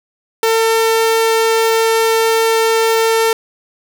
sawtooth tone, 450.4 Hz, A4, 40 cents sharp, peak -7 dBFS, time 0.43-3.33 s, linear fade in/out 2 ms, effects none

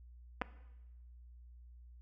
clicks, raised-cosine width 0.5 ms, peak -20 dBFS, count 2, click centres 0.415 / 0.419 s, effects noise-tail reverb RT60 1.0 s tail -17 dB re dry + added 60 Hz sine -53 dBFS peak until 2.01 s

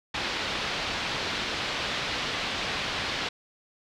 white low-pass noise, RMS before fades -31 dBFS, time 0.14-3.29 s, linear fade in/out 5 ms, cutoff 4200 Hz, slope 24 dB/octave, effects none

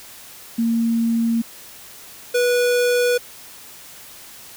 sine / square tone pair in turn, 230 / 488.7 Hz, A#3 / B4, -23 / -18 cents, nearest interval octave + minor second, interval 1305 cents, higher second, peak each -16 dBFS, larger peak neither, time 0.58-1.42 / 2.34-3.18 s, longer neither, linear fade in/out 10 ms, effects white hiss -41 dBFS RMS until 4.56 s

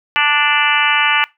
harmonic tone, 293.7 Hz, D4, in tune, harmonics 3 / 4 / 5 / 6 / 7 / 8 / 9 / 10, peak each -20 / -20 / -20 / -20 / -20 / -20 / -20 / -20 dBFS, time 0.16-1.24 s, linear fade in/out 0 ms, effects noise-tail reverb RT60 0.2 s tail -21 dB re dry

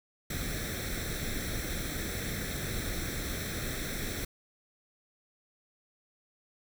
pink noise with comb filter, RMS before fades -35 dBFS, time 0.3-4.25 s, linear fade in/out 5 ms, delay 0.52 ms, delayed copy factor +0.75, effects none

